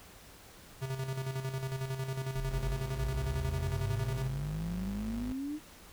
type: tone with tremolo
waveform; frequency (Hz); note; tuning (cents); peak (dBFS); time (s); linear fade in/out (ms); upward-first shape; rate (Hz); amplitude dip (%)
square; 132.5; C3; +22; -33; 0.81-4.28; 20; square; 11; 55
type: exponential sweep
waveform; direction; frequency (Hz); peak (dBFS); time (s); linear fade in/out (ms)
sine; up; 36.71 to 311.1; -34; 2.34-5.6; 50
type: tone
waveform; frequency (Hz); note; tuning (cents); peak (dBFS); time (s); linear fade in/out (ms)
35% pulse; 52.1; G#1; +6; -37; 2.51-5.32; 0
effects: pink hiss -54 dBFS RMS until 5.92 s